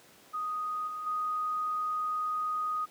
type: tone with level steps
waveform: sine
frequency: 1244.5 Hz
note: D#6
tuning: in tune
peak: -31 / -35 / -29 dBFS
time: 0.33-2.86 s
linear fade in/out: 20 ms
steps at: 0.87 / 1.06 s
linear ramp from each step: 10 ms
effects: pink hiss -57 dBFS RMS until 2.9 s + high-pass 200 Hz 12 dB/octave